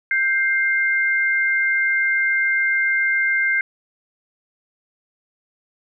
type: tone pair together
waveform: sine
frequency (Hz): 1573.2 / 2100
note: G6 / C7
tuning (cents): +6 / +6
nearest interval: perfect fourth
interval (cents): 500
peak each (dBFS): -19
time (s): 0.11-3.61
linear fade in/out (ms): 2
effects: none